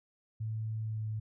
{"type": "tone with pitch glide", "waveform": "sine", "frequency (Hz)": [110, 108.55], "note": ["A2", "A2"], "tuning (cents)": [0, -23], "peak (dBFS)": -33, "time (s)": [0.4, 1.2], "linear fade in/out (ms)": 10, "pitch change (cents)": -23, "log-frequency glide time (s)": [0.82, 1.06], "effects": []}